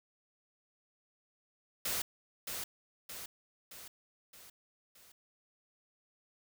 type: noise with echo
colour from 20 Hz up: white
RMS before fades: -35 dBFS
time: 1.85-2.02 s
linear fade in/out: 5 ms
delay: 620 ms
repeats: 5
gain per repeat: -5 dB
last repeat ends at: 5.12 s
effects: none